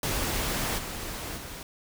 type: noise with level steps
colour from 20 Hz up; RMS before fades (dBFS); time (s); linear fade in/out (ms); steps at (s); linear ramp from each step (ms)
pink; -29 / -36 / -40; 0.03-1.63; 2; 0.77 / 1.36; 20
effects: none